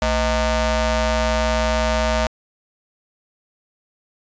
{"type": "ring-modulated tone", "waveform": "sawtooth", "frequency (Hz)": 284.6, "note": "C#4", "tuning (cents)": 46, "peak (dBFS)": -10, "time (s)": [0.02, 2.27], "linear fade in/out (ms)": 2, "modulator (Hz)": 345, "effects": ["resampled to 16000 Hz"]}